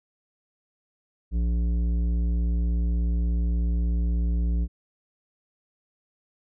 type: tone with tanh clipping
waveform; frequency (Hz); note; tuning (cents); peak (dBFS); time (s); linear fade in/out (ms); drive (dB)
triangle; 58.27; A#1; 0; -23; 1.31-4.68; 50; 15
effects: none